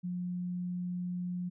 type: tone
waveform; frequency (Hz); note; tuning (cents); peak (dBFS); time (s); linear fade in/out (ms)
sine; 178.6; F3; +39; -33; 0.03-1.5; 20
effects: none